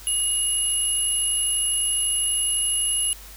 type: tone pair together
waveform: sine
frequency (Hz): 2879 / 10826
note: F#7 / E9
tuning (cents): -48 / +45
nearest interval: octave + major seventh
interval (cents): 2293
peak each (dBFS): -27 / -21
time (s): 0.07-3.13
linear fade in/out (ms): 0
effects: added 50 Hz sine -43 dBFS peak until 3.36 s + white hiss -44 dBFS RMS until 3.36 s